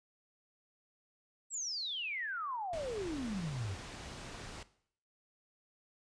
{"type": "exponential sweep", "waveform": "sine", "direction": "down", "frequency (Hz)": [7930, 86], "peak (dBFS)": -36, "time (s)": [1.5, 3.77], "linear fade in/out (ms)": 50}
{"type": "low-pass noise", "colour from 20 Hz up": "pink", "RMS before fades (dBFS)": -47, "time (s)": [2.73, 4.63], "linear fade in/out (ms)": 2, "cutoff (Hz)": 7300, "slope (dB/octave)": 12}
{"effects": ["noise-tail reverb RT60 0.6 s tail -17 dB re dry", "resampled to 22050 Hz"]}